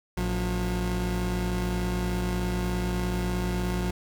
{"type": "tone pair together", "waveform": "30% pulse", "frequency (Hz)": [56.63, 179.8], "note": ["A#1", "F#3"], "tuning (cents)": [-49, -49], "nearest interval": "octave + minor sixth", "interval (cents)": 2000, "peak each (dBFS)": -26, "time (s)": [0.17, 3.91], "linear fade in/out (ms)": 5, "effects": []}